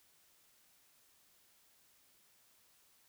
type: silence
effects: white hiss -69 dBFS RMS until 3.08 s